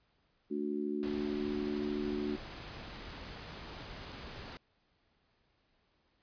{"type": "chord", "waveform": "sine", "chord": "D major", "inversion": "second", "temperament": "just", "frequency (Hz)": [220.2, 293.7, 367.1], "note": ["A3", "D4", "F#4"], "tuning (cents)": [2, 0, -14], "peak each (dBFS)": [-38, -37, -37], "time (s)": [0.5, 2.37], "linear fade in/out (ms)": 20}
{"type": "noise", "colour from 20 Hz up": "pink", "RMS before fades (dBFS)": -46, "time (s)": [1.03, 4.57], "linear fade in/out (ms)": 0}
{"effects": ["pink hiss -74 dBFS RMS until 6.22 s", "resampled to 11025 Hz"]}